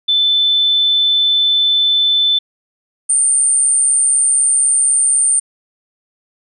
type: tone pair in turn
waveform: sine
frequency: 3520 / 8932 Hz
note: A7 / C#9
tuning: 0 / +12 cents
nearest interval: octave + major third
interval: 1612 cents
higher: second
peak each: -10 dBFS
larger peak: neither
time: 0.08-2.39 / 3.09-5.4 s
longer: neither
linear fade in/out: 10 ms
effects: none